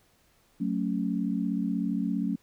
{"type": "chord", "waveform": "sine", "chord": "F# minor", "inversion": "none", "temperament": "just", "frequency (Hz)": [185, 222, 277.5], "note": ["F#3", "A3", "C#4"], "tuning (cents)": [0, 16, 2], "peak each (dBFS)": [-30, -30, -31], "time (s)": [0.6, 2.36], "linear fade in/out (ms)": 10, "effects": ["pink hiss -65 dBFS RMS until 2.42 s"]}